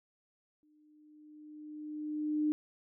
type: tone with exponential growth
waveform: sine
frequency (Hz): 302.5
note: D#4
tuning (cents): -49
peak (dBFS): -26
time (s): 0.63-2.52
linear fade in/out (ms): 0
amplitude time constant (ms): 410
effects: none